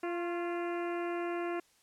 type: harmonic tone with a mistuned harmonic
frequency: 345.6 Hz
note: F4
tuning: 18 cents flat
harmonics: 1 / 2 / 3 / 4 / 5 / 6 / 7 / 8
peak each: -34 / -40 / -44 / -46 / -48 / -50 / -51 / -52 dBFS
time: 0.03-1.6 s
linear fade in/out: 5 ms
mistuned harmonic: 3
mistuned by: +48 cents
effects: white hiss -67 dBFS RMS until 1.82 s + low-pass 10000 Hz 12 dB/octave